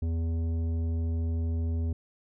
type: tone with tanh clipping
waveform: sine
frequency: 82.41 Hz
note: E2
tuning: in tune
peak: -28 dBFS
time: 0.02-1.93 s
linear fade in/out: 5 ms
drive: 11 dB
effects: none